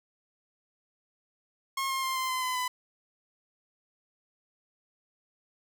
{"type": "tone with pitch steps", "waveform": "sawtooth", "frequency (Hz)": [1079, 1066, 1053.1, 1040.4, 1027.9, 1015.5, 1003.3], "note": ["C#6", "C6", "C6", "C6", "C6", "B5", "B5"], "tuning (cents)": [-47, 32, 11, -10, -31, 48, 27], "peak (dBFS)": -25, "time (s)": [1.77, 2.68], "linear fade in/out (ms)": 5, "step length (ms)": 130, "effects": []}